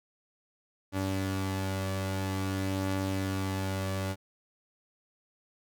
sawtooth tone pair together, 96 / 287.5 Hz, G2 / D4, -36 / -37 cents, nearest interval octave + perfect fifth, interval 1899 cents, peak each -27 / -31 dBFS, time 0.92-4.16 s, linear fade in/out 50 ms, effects none

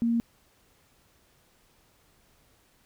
sine tone, 232.8 Hz, A#3, 2 cents flat, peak -22 dBFS, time 0.02-0.2 s, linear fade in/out 0 ms, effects pink hiss -64 dBFS RMS until 2.85 s

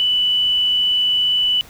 sine tone with frequency modulation, 2975 Hz, F#7, 9 cents sharp, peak -14 dBFS, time 0-1.61 s, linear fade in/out 0 ms, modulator 77.3 Hz, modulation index 0.24, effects pink hiss -43 dBFS RMS until 1.69 s

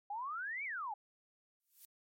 sine exponential two-way sweep, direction up then down, 789 to 2349 to 789 Hz, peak -38 dBFS, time 0.1-0.94 s, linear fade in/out 5 ms, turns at 0.64 s
violet noise with exponential growth, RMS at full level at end -50 dBFS, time 1.6-1.85 s, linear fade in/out 0 ms, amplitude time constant 54 ms
effects MP3 64 kbps

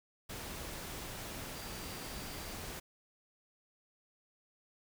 sine tone in noise, 4720 Hz, D8, 8 cents sharp, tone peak -55 dBFS, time 1.54-2.54 s, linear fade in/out 10 ms, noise pink, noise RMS -44 dBFS, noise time 0.29-2.8 s, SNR -14 dB, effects none

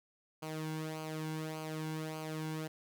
sawtooth tone with flanger, 156.9 Hz, D#3, 15 cents sharp, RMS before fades -40 dBFS, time 0.42-2.68 s, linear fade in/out 10 ms, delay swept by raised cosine 0.54 to 1.64 ms, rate 1.7 Hz, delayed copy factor -0.65, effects none

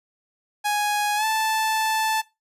sawtooth tone with pitch glide, 831 to 877.9 Hz, G#5 to A5, +1 to -4 cents, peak -17 dBFS, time 0.64-2.22 s, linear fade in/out 20 ms, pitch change +95 cents, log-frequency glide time 1.16-1.25 s, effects noise-tail reverb RT60 0.2 s tail -18 dB re dry + resampled to 32000 Hz

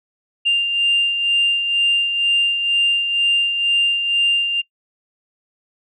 sine beating tone pair, 2794 / 2796.1 Hz, F7 / F7, 0 / +1 cents, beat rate 2.1 Hz, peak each -14 / -23 dBFS, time 0.45-4.62 s, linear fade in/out 20 ms, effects noise-tail reverb RT60 0.1 s tail -24 dB re dry + tanh soft clip ceiling -9 dBFS

